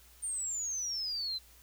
sine exponential sweep, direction down, 9020 to 3997 Hz, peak -33 dBFS, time 0.22-1.39 s, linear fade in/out 20 ms, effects added 60 Hz sine -60 dBFS peak until 1.62 s + white hiss -60 dBFS RMS until 1.62 s

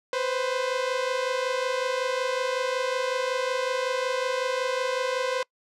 sawtooth tone pair together, 499.6 / 525 Hz, B4 / C5, +20 / +6 cents, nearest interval minor second, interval 86 cents, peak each -24 dBFS, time 0.13-5.43 s, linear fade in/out 2 ms, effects noise-tail reverb RT60 0.1 s tail -25 dB re dry + low-pass 6000 Hz 12 dB/octave

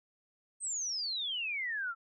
sine exponential sweep, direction down, 8520 to 1318.5 Hz, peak -33 dBFS, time 0.6-1.95 s, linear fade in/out 50 ms, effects none

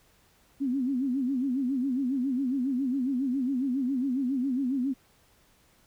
sine tone with vibrato, 261.6 Hz, C4, in tune, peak -25 dBFS, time 0.6-4.94 s, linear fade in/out 20 ms, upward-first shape sine, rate 7.3 Hz, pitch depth 130 cents each way, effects pink hiss -63 dBFS RMS until 5.86 s

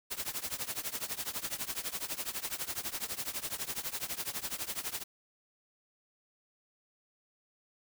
white noise with tremolo, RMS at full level -34 dBFS, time 0.1-5.04 s, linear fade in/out 20 ms, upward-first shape triangle, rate 12 Hz, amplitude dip 95%, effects none

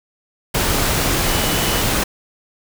sine tone in noise, 2960 Hz, F#7, in tune, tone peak -28 dBFS, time 1.28-1.82 s, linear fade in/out 10 ms, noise pink, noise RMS -18 dBFS, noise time 0.54-2.04 s, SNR -13 dB, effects none

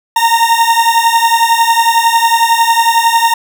40% pulse beating tone pair, 916 / 927 Hz, A#5 / A#5, -31 / -10 cents, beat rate 11 Hz, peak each -10 dBFS, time 0.16-3.34 s, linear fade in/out 5 ms, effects none

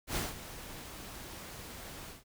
pink noise with ADSR envelope, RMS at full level -33 dBFS, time 0.07-2.24 s, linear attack 86 ms, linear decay 180 ms, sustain -13 dB, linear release 160 ms, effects none

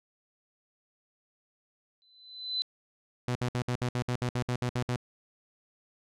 sine tone with exponential growth, 4023 Hz, B7, 31 cents sharp, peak -25 dBFS, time 2.02-2.62 s, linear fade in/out 0 ms, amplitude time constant 130 ms
sawtooth tone bursts, 123.47 Hz, B2, in tune, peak -24 dBFS, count 13, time 3.28-4.961 s, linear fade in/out 0 ms, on 73 ms, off 61 ms
effects low-pass 8000 Hz 12 dB/octave

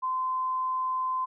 sine tone, 1031 Hz, C6, 26 cents flat, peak -26 dBFS, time 0.02-1.26 s, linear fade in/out 20 ms, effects none

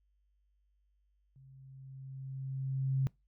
sine tone with level ramp, 133.7 Hz, C3, 38 cents sharp, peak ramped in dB -55 to -26 dBFS, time 1.36-3.07 s, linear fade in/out 0 ms, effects noise-tail reverb RT60 0.2 s tail -23 dB re dry + added 50 Hz sine -70 dBFS peak until 3.27 s

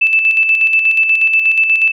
sine tone with tremolo, 2637 Hz, E7, in tune, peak -7 dBFS, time 0.01-1.92 s, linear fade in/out 10 ms, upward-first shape square, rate 8.3 Hz, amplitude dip 45%, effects none

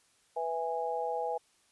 sine chord, E major, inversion second, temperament just, 494.4 / 659.3 / 824.1 Hz, B4 / E5 / G#5, +2 / 0 / -14 cents, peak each -35 / -37 / -34 dBFS, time 0.36-1.38 s, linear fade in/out 10 ms, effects white hiss -68 dBFS RMS until 1.71 s + resampled to 24000 Hz

